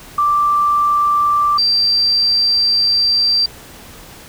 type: tone pair in turn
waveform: sine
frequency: 1174.7 / 4699 Hz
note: D6 / D8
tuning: 0 / 0 cents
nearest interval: 2 octaves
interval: 2400 cents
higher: second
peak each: -11 dBFS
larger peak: neither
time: 0.18-1.58 / 1.58-3.46 s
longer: second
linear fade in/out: 5 ms
effects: pink hiss -38 dBFS RMS until 4.28 s